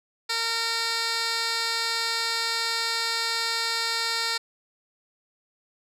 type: tone with band-pass filter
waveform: 15% pulse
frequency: 458.6 Hz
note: A#4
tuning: 28 cents flat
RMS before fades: -27 dBFS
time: 0.29-4.38 s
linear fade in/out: 10 ms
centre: 4200 Hz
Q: 1.4
effects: none